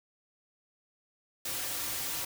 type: noise with comb filter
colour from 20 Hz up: white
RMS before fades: -35 dBFS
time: 1.45-2.25 s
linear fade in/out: 5 ms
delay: 4.7 ms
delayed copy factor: -0.65
effects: none